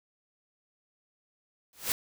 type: noise with exponential growth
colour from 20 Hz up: white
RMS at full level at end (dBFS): -24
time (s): 1.73-1.92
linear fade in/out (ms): 1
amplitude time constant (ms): 40
effects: none